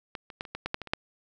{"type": "clicks", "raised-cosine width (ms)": 0.3, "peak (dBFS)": [-19, -27, -16, -28, -19, -15, -12, -21, -26, -9], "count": 10, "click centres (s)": [0.152, 0.302, 0.409, 0.452, 0.55, 0.66, 0.744, 0.817, 0.873, 0.935], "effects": []}